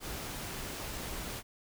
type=noise; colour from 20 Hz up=pink; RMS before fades=-40 dBFS; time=0-1.43 s; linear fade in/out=50 ms; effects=none